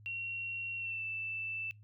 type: tone with pitch glide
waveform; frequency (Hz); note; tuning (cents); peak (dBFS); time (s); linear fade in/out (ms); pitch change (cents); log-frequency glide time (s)
sine; 2736 to 2652; F7 to E7; -36 to +10; -36; 0.06-1.71; 0; -54; 0.77-1.04
effects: noise-tail reverb RT60 0.2 s tail -25 dB re dry + added 105 Hz sine -54 dBFS peak until 1.83 s